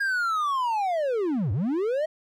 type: linear two-way sweep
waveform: triangle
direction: down then up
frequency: 1639 to 87.31 to 641 Hz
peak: -21 dBFS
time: 0-2.06 s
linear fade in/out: 10 ms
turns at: 1.52 s
effects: none